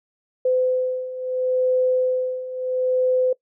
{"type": "beating tone pair", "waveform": "sine", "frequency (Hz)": [509, 509.74], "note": ["C5", "C5"], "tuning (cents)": [-48, -45], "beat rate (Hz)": 0.74, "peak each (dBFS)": [-24, -20], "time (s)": [0.45, 3.33], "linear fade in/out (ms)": 5, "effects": ["noise-tail reverb RT60 0.1 s tail -22 dB re dry"]}